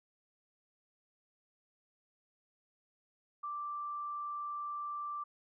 sine tone, 1174.7 Hz, D6, in tune, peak -37 dBFS, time 3.43-5.24 s, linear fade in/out 10 ms, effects none

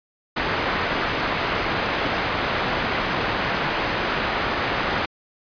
white low-pass noise, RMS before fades -24 dBFS, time 0.36-5.06 s, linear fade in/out 10 ms, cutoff 1900 Hz, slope 12 dB/octave, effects resampled to 11025 Hz

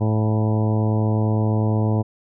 harmonic tone with a mistuned harmonic, 108.6 Hz, A2, 22 cents flat, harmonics 1 / 2 / 3 / 4 / 5 / 6 / 7 / 8 / 9, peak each -18 / -24 / -28 / -30 / -32 / -34 / -35 / -36 / -37 dBFS, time 0-2.03 s, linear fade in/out 20 ms, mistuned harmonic 7, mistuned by -30 cents, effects none

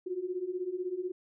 sine beating tone pair, 353.2 / 369.2 Hz, F4 / F#4, +20 / -4 cents, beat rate 16 Hz, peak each -37 / -34 dBFS, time 0.06-1.12 s, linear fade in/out 10 ms, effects none

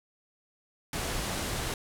pink low-pass noise, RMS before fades -33 dBFS, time 0.93-1.74 s, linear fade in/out 2 ms, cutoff 12000 Hz, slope 24 dB/octave, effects none

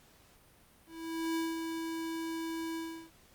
square tone with ADSR envelope, 327.4 Hz, E4, 12 cents flat, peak -31 dBFS, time 0.86-3.11 s, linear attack 500 ms, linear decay 190 ms, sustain -5 dB, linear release 350 ms, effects pink hiss -62 dBFS RMS until 3.34 s + Opus 48 kbps

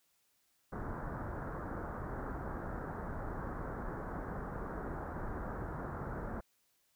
pink low-pass noise, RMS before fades -41 dBFS, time 0.72-6.41 s, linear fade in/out 10 ms, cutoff 1600 Hz, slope 48 dB/octave, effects white hiss -75 dBFS RMS until 6.95 s

